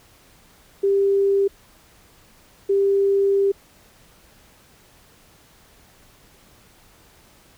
sine tone bursts at uneven times, 395.5 Hz, G4, 15 cents sharp, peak -15 dBFS, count 2, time 0.83-1.48 / 2.69-3.52 s, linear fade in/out 10 ms, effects pink hiss -53 dBFS RMS until 7.57 s

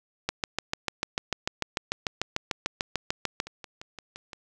two click trains, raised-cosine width 0.2 ms, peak -9 / -23 dBFS, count 22 / 6, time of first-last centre 0.29-3.401 / 3.47-4.332 s, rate 6.75 / 5.8 Hz, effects none

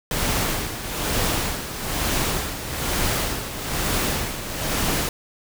pink noise with tremolo, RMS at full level -22 dBFS, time 0.11-5.09 s, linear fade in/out 2 ms, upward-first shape sine, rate 1.1 Hz, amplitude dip 65%, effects none

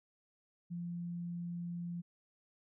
sine tone, 172.9 Hz, F3, 17 cents flat, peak -38 dBFS, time 0.7-2.02 s, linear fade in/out 20 ms, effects none

